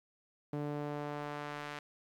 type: tone with band-pass filter sweep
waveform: sawtooth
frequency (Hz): 146.83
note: D3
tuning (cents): 0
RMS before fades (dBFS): -40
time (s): 0.53-1.79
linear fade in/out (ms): 2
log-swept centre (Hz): 340 to 1900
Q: 0.79
effects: 11-bit